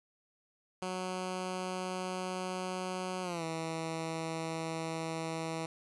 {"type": "tone with pitch glide", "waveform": "10% pulse", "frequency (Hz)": [184.4, 162.39], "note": ["F#3", "E3"], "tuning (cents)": [-6, -26], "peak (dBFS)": -27, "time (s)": [0.82, 5.66], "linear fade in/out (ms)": 2, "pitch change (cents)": -220, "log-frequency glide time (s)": [3.22, 3.44], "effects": ["resampled to 24000 Hz"]}